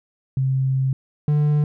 sine / triangle tone pair in turn, 132.7 / 148.68 Hz, C3 / D3, +25 / +22 cents, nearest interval major second, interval 197 cents, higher second, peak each -17 / -13 dBFS, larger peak second, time 0.37-0.93 / 1.28-1.64 s, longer first, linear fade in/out 2 ms, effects none

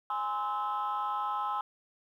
sine chord, Ab augmented, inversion none, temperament just, 830.6 / 1038.3 / 1297.8 Hz, Ab5 / C6 / E6, 0 / -14 / -27 cents, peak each -33 dBFS, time 0.1-1.61 s, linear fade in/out 2 ms, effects tanh soft clip ceiling -25 dBFS + 11-bit

